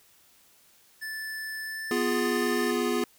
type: tone with pitch glide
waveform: square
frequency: 1752 to 1775.4 Hz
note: A6 to A6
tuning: -8 to +15 cents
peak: -34 dBFS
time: 1.01-2.72 s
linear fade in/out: 20 ms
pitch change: +23 cents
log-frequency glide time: 1.64-2.1 s
type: chord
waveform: square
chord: F diminished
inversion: second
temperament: equal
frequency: 246.9 / 349.2 / 415.3 Hz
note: Cb4 / F4 / Ab4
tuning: 0 / 0 / 0 cents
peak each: -30 dBFS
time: 1.91-3.04 s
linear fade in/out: 2 ms
effects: white hiss -60 dBFS RMS until 3.18 s